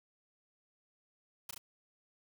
white noise with echo, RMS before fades -42 dBFS, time 1.49-1.51 s, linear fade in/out 5 ms, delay 35 ms, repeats 2, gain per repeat -2 dB, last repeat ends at 1.58 s, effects none

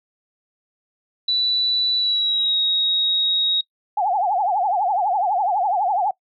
sine tone with pitch glide, 3962 to 3781 Hz, B7 to A#7, +5 to +24 cents, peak -17 dBFS, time 1.28-3.61 s, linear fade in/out 5 ms, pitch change -81 cents, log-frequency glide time 1.97-2.57 s
sine tone with vibrato, 777 Hz, G5, 16 cents flat, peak -17 dBFS, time 3.97-6.11 s, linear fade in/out 5 ms, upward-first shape triangle, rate 12 Hz, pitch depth 220 cents each way
effects noise-tail reverb RT60 0.1 s tail -22 dB re dry

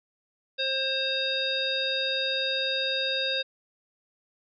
harmonic tone, 532 Hz, C5, 29 cents sharp, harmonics 1 / 3 / 5 / 7 / 9, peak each -32 / -34 / -34 / -28 / -35 dBFS, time 0.58-3.43 s, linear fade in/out 20 ms, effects none

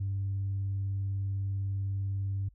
sine tone with vibrato, 98 Hz, G2, in tune, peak -28 dBFS, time 0-2.49 s, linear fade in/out 10 ms, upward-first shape square, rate 20 Hz, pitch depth 19 cents each way, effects tanh soft clip ceiling -26 dBFS + added 50 Hz sine -57 dBFS peak until 2.54 s

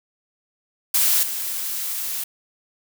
blue noise with level steps, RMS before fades -18 / -27 dBFS, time 0.94-2.24 s, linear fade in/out 5 ms, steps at 1.23 s, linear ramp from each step 2 ms, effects none

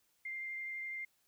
sine tone with vibrato, 2100 Hz, C7, 6 cents sharp, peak -39 dBFS, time 0.25-1.05 s, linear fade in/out 5 ms, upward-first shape triangle, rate 12 Hz, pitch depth 11 cents each way, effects white hiss -75 dBFS RMS until 1.27 s

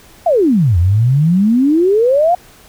sine exponential two-way sweep, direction down then up, 731 to 82.5 to 731 Hz, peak -8 dBFS, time 0.26-2.35 s, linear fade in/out 5 ms, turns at 0.78 s, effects pink hiss -43 dBFS RMS until 2.68 s

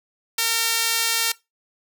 sawtooth tone with high-pass filter, 457.2 Hz, A#4, 34 cents flat, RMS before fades -22 dBFS, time 0.38-1.32 s, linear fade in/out 5 ms, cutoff 2400 Hz, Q 0.56, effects noise-tail reverb RT60 0.2 s tail -19 dB re dry

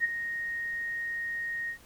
sine tone with ADSR envelope, 1864.7 Hz, A#6, in tune, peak -21 dBFS, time 0-1.78 s, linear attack 42 ms, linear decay 21 ms, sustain -10 dB, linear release 88 ms, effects pink hiss -56 dBFS RMS until 1.85 s

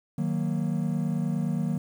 triangle chord, D# minor, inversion none, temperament equal, 155.56 / 185 / 233.1 Hz, D#3 / F#3 / A#3, 0 / 0 / 0 cents, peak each -26 / -27 / -28 dBFS, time 0.18-1.78 s, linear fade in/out 5 ms, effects tanh soft clip ceiling -15 dBFS + 9-bit

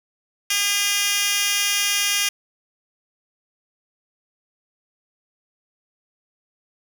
10% pulse tone with high-pass filter, 405.5 Hz, G#4, 41 cents flat, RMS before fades -21 dBFS, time 0.5-2.29 s, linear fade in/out 5 ms, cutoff 3300 Hz, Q 1.5, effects none

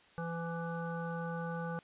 harmonic tone with a mistuned harmonic, 167.9 Hz, E3, 32 cents sharp, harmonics 1 / 3 / 5 / 7 / 9, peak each -38 / -42 / -45 / -47 / -46 dBFS, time 0.18-1.79 s, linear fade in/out 0 ms, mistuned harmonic 9, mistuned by -29 cents, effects white hiss -62 dBFS RMS until 1.83 s + resampled to 8000 Hz

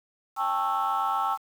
sine chord, A dominant seventh, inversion third, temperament just, 792 / 880 / 1100 / 1320 Hz, G5 / A5 / C#6 / E6, +18 / 0 / -14 / +2 cents, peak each -28 / -29 / -29 / -27 dBFS, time 0.36-1.38 s, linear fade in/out 50 ms, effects tanh soft clip ceiling -18 dBFS + 8-bit

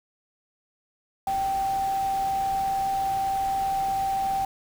sine tone in noise, 779 Hz, G5, 11 cents flat, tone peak -23 dBFS, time 1.27-4.45 s, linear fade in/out 2 ms, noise pink, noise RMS -40 dBFS, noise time 1.27-4.45 s, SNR +14 dB, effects none

